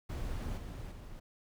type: noise with level steps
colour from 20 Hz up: brown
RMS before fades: -38 / -43 / -47 dBFS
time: 0.09-1.2 s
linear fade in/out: 10 ms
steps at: 0.57 / 0.91 s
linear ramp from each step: 10 ms
effects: none